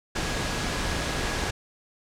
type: tone in noise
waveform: sine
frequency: 1661.2 Hz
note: G#6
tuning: in tune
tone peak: -39 dBFS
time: 0.15-1.51 s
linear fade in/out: 10 ms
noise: pink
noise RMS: -28 dBFS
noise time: 0.15-1.51 s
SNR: -14 dB
effects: low-pass 7000 Hz 12 dB/octave